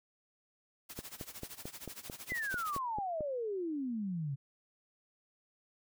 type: noise with tremolo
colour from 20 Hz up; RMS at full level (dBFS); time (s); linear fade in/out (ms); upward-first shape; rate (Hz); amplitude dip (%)
white; -45; 0.89-2.79; 10; sine; 13; 85
type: click train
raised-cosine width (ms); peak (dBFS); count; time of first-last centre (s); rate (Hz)
2; -28; 11; 0.99-3.207; 4.51
type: exponential sweep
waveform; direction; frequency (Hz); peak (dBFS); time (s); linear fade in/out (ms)
sine; down; 2093 to 131.7; -34; 2.29-4.36; 20
effects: none